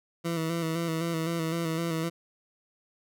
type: tone with vibrato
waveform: 20% pulse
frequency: 164.81 Hz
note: E3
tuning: in tune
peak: -23 dBFS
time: 0.24-2.1 s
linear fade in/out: 20 ms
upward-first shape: square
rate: 3.9 Hz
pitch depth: 35 cents each way
effects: none